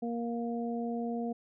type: harmonic tone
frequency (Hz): 234.5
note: A#3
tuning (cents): +11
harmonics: 1 / 2 / 3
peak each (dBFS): -33 / -38 / -40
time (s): 0.02-1.33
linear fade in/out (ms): 10
effects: none